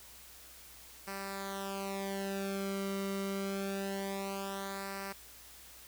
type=tone with flanger; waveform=sawtooth; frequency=196 Hz; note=G3; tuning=in tune; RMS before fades=-38 dBFS; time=1.07-5.13 s; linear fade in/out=10 ms; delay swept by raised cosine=0.29 to 1.19 ms; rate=0.25 Hz; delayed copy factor=-0.85; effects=added 60 Hz sine -63 dBFS peak until 5.87 s + white hiss -54 dBFS RMS until 5.87 s